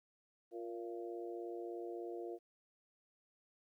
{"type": "harmonic tone with a mistuned harmonic", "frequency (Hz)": 116.54, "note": "A#2", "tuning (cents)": 0, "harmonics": [3, 4, 5, 6], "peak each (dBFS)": [-44, -47, -56, -51], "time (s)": [0.51, 2.39], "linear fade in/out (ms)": 50, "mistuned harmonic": 6, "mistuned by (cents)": -33, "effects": ["13-bit"]}